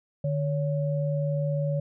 sine tone pair together, 149.1 / 562.2 Hz, D3 / C#5, +27 / +24 cents, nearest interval octave + major seventh, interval 2297 cents, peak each -25 / -30 dBFS, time 0.24-1.8 s, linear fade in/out 5 ms, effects none

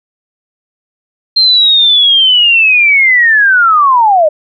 sine linear sweep, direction down, 4186 to 587.3 Hz, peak -4 dBFS, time 1.36-4.29 s, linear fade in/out 10 ms, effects none

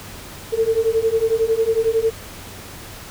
sine beating tone pair, 443.6 / 454.6 Hz, A4 / A#4, +14 / -43 cents, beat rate 11 Hz, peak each -19 / -18 dBFS, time 0.52-2.11 s, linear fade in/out 20 ms, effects added 96 Hz sine -44 dBFS peak until 3.1 s + pink hiss -37 dBFS RMS until 3.1 s

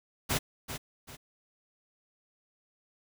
pink noise with echo, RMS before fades -29 dBFS, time 0.29-0.39 s, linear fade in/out 20 ms, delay 390 ms, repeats 2, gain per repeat -9 dB, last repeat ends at 1.17 s, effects none

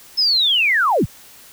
sine linear sweep, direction down, 5274 to 37.19 Hz, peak -13 dBFS, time 0.17-1.06 s, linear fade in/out 20 ms, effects white hiss -44 dBFS RMS until 1.52 s

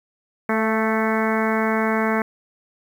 harmonic tone with a mistuned harmonic, 220 Hz, A3, in tune, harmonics 1 / 2 / 3 / 4 / 5 / 6 / 7 / 8 / 9 / 10, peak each -22 / -25 / -27 / -28 / -29 / -30 / -30 / -31 / -32 / -32 dBFS, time 0.49-2.22 s, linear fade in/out 2 ms, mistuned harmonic 3, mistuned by +23 cents, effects 8-bit

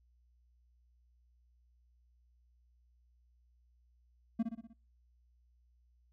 triangle tone with echo, 227.4 Hz, A#3, 43 cents flat, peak -26 dBFS, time 4.39-4.43 s, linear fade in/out 10 ms, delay 61 ms, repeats 5, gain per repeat -5 dB, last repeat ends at 4.735 s, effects noise-tail reverb RT60 0.4 s tail -24 dB re dry + added 60 Hz sine -66 dBFS peak until 6.12 s

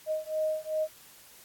sine beating tone pair, 622.3 / 624.9 Hz, D#5 / D#5, 0 / +7 cents, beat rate 2.6 Hz, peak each -31 dBFS, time 0.06-0.88 s, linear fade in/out 50 ms, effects white hiss -54 dBFS RMS until 1.44 s + AAC 64 kbps

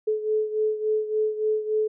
sine beating tone pair, 430 / 433.5 Hz, A4 / A4, -40 / -26 cents, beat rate 3.5 Hz, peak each -23 / -28 dBFS, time 0.07-1.88 s, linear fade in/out 10 ms, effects none

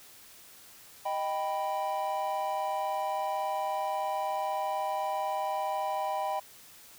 triangle chord, Eb augmented, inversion none, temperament equal, 622.3 / 784 / 987.8 Hz, Eb5 / G5 / B5, 0 / 0 / 0 cents, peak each -33 / -30 / -33 dBFS, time 1.05-6.4 s, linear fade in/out 10 ms, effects white hiss -53 dBFS RMS until 6.98 s

